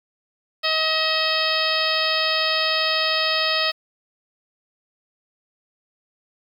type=harmonic tone with a mistuned harmonic; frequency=633 Hz; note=D#5; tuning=30 cents sharp; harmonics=1 / 2 / 3 / 4 / 5 / 6 / 7 / 8; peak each=-27 / -27 / -27 / -27 / -27 / -27 / -27 / -27 dBFS; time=0.63-3.72 s; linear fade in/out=20 ms; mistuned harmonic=4; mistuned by=+36 cents; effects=8-bit